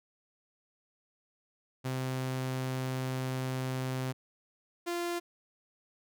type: tone pair in turn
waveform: sawtooth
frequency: 129.9 / 346.1 Hz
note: C3 / F4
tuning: -12 / -16 cents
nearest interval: octave + perfect fourth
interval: 1696 cents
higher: second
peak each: -28 / -28 dBFS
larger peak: neither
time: 1.84-4.13 / 4.86-5.2 s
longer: first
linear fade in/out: 20 ms
effects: none